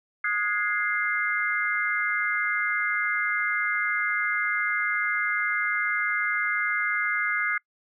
sine chord, Ab dominant seventh, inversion second, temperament equal with one note detuned, 1244.5 / 1447 / 1661.2 / 2093 Hz, Eb6 / Gb6 / Ab6 / C7, 0 / -39 / 0 / 0 cents, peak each -32 / -29 / -29 / -27 dBFS, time 0.24-7.58 s, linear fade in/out 5 ms, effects noise-tail reverb RT60 0.1 s tail -26 dB re dry

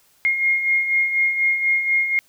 sine beating tone pair, 2136 / 2140.1 Hz, C7 / C7, +35 / +39 cents, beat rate 4.1 Hz, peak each -25 / -17 dBFS, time 0.25-2.19 s, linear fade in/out 0 ms, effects white hiss -58 dBFS RMS until 2.28 s

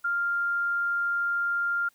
sine tone, 1396.9 Hz, F6, in tune, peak -24 dBFS, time 0.04-1.89 s, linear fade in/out 10 ms, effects white hiss -65 dBFS RMS until 1.94 s

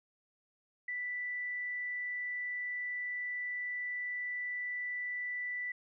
sine tone, 1975.5 Hz, B6, in tune, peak -35 dBFS, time 0.88-5.72 s, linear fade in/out 5 ms, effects none

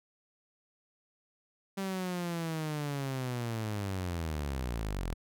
sawtooth linear sweep, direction down, 196 to 39.62 Hz, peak -29 dBFS, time 1.77-5.14 s, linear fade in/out 10 ms, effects none

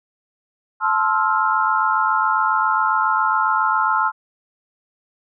sine chord, F major seventh, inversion first, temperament just, 873.1 / 1047.7 / 1309.6 / 1396.9 Hz, A5 / C6 / E6 / F6, -14 / +2 / -12 / 0 cents, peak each -21 dBFS, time 0.8-4.12 s, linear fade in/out 50 ms, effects none

